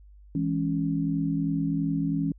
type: chord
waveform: sine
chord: C# minor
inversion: first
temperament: equal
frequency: 164.81 / 207.7 / 277.2 Hz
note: E3 / G#3 / C#4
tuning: 0 / 0 / 0 cents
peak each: -27 / -33 / -27 dBFS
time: 0.35-2.32 s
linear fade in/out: 2 ms
effects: added 50 Hz sine -48 dBFS peak until 2.38 s